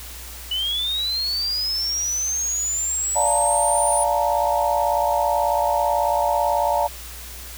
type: linear sweep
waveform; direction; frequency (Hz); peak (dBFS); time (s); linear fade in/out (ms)
sine; up; 2945 to 9510; -21; 0.51-4.04; 5
type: chord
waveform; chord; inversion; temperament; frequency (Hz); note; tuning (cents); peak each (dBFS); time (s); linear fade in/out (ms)
sine; Bb major seventh; first; just; 582.7 / 699.2 / 874.1 / 932.3; D5 / F5 / A5 / Bb5; -14 / +2 / -12 / 0; -23; 3.15-6.88; 20
effects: added 60 Hz sine -38 dBFS peak until 7.57 s + white hiss -38 dBFS RMS until 7.57 s